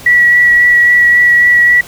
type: tone with vibrato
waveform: sine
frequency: 1936 Hz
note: B6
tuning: 35 cents flat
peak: -4 dBFS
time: 0.06-1.81 s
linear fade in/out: 5 ms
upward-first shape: sine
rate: 3.7 Hz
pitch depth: 11 cents each way
effects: pink hiss -32 dBFS RMS until 1.87 s